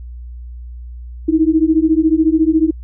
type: beating tone pair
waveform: sine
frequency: 311.1 / 325.1 Hz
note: D#4 / E4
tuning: 0 / -24 cents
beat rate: 14 Hz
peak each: -13 dBFS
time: 1.28-2.71 s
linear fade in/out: 10 ms
effects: added 60 Hz sine -28 dBFS peak until 2.83 s